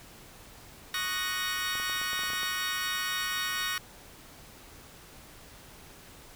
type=chord; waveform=20% pulse; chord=D# minor seventh; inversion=third; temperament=equal; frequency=1108.7 / 1244.5 / 1480 / 1864.7 Hz; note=C#6 / D#6 / F#6 / A#6; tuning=0 / 0 / 0 / 0 cents; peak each=-33 / -34 / -30 / -28 dBFS; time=0.94-3.78 s; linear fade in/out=2 ms
type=clicks; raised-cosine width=1 ms; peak=-30 dBFS; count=10; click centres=1.754 / 1.799 / 1.897 / 2.015 / 2.132 / 2.192 / 2.235 / 2.303 / 2.334 / 2.432 s
effects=pink hiss -51 dBFS RMS until 6.35 s